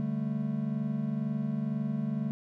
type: chord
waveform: triangle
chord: D suspended fourth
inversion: none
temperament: equal with one note detuned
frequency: 146.83 / 197.93 / 220 Hz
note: D3 / G3 / A3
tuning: 0 / +17 / 0 cents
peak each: -32 / -33 / -30 dBFS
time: 0-2.31 s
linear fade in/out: 0 ms
effects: none